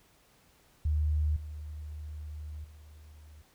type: tone with level steps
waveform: sine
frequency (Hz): 75.8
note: D#2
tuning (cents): -45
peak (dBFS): -25 / -38 / -49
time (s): 0.85-3.42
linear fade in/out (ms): 5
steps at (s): 1.36 / 2.64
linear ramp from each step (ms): 5
effects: pink hiss -64 dBFS RMS until 3.54 s

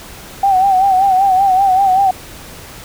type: tone with vibrato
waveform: sine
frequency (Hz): 767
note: G5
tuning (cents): -38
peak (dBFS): -8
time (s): 0.43-2.11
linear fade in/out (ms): 5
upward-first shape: sine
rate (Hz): 5.2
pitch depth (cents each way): 70
effects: pink hiss -34 dBFS RMS until 2.84 s

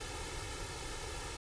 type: noise with comb filter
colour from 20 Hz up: pink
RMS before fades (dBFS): -42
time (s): 0-1.37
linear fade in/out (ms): 10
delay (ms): 2.3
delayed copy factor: +0.8
effects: resampled to 22050 Hz

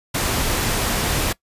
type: noise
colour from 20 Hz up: pink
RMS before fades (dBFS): -21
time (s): 0.14-1.33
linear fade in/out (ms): 10
effects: noise-tail reverb RT60 0.1 s tail -21 dB re dry + resampled to 32000 Hz

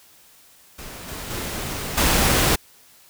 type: noise with level steps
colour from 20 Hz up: pink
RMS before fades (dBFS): -37 / -33 / -29 / -18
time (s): 0.78-2.56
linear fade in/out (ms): 10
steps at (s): 1.08 / 1.3 / 1.97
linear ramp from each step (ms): 10
effects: white hiss -52 dBFS RMS until 3.09 s

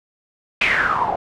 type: noise with low-pass filter sweep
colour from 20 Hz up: white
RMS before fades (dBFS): -19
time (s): 0.61-1.16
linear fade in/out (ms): 5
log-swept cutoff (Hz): 2600 to 700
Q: 8.3
effects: none

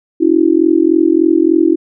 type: tone with amplitude modulation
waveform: sine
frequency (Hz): 328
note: E4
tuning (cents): -9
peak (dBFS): -3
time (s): 0.2-1.76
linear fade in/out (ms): 20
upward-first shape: sine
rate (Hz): 43.4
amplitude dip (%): 100
effects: none

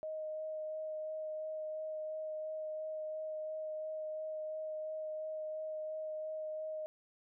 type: tone with vibrato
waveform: sine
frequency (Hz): 623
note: D#5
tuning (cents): +2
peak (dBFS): -38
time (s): 0.03-6.86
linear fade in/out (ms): 0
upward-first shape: sine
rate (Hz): 2.9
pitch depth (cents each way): 10
effects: none

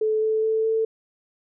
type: tone with pitch steps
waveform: sine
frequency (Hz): 434.1 / 437.6 / 441.2 / 444.8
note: A4 / A4 / A4 / A4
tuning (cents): -23 / -9 / +5 / +19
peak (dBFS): -19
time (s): 0.01-0.85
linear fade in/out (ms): 5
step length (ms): 210
effects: none

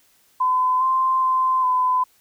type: tone with pitch steps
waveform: sine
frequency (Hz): 1016 / 1043 / 1035 / 1011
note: B5 / C6 / C6 / B5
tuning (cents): +49 / -6 / -19 / +40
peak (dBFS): -16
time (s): 0.4-2.04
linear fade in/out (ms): 10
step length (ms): 410
effects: white hiss -59 dBFS RMS until 2.2 s

